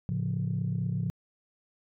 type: chord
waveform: sine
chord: A augmented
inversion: none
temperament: equal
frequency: 110 / 138.59 / 174.61 Hz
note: A2 / C#3 / E#3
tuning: 0 / 0 / 0 cents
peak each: -31 dBFS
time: 0.09-1.1 s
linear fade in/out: 0 ms
effects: tanh soft clip ceiling -21 dBFS